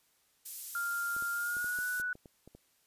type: high-pass noise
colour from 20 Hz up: pink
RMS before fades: -42 dBFS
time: 0.45-2.02 s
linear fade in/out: 10 ms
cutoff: 10000 Hz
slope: 12 dB/octave
type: tone with pitch glide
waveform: sine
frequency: 1396.9 to 1480 Hz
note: F6 to F#6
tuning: 0 to 0 cents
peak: -32 dBFS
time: 0.75-2.13 s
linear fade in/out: 2 ms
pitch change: +100 cents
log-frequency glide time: 1.32-1.84 s
type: clicks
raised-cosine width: 2 ms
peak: -38 dBFS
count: 10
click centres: 1.165 / 1.224 / 1.568 / 1.644 / 1.788 / 1.999 / 2.154 / 2.258 / 2.476 / 2.55 s
effects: white hiss -71 dBFS RMS until 2.86 s + resampled to 32000 Hz